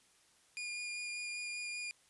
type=tone with vibrato; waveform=sawtooth; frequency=2426 Hz; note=D#7; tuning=44 cents flat; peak=-36 dBFS; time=0.57-1.91 s; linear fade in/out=0 ms; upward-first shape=sine; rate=5.1 Hz; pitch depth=11 cents each way; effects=white hiss -68 dBFS RMS until 2.09 s + resampled to 24000 Hz